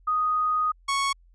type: tone pair in turn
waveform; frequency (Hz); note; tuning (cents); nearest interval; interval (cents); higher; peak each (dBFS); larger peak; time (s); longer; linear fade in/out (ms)
sine / sawtooth; 1244.5 / 1106.8; D#6 / C#6; 0 / -3; major second; 203; first; -21 / -19; second; 0.07-0.72 / 0.88-1.13; first; 10
effects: added 43 Hz sine -53 dBFS peak until 1.34 s + resampled to 22050 Hz